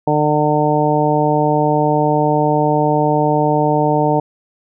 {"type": "harmonic tone", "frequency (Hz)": 150, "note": "D3", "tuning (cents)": 37, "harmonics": [1, 2, 3, 4, 5, 6], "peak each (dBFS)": [-19, -19, -19, -19, -19, -19], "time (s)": [0.07, 4.2], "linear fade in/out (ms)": 5, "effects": []}